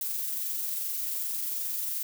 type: noise with amplitude modulation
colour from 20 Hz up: violet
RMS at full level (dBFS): -31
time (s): 0.01-2.03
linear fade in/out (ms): 2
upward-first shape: sine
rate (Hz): 22.6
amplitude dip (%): 25
effects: none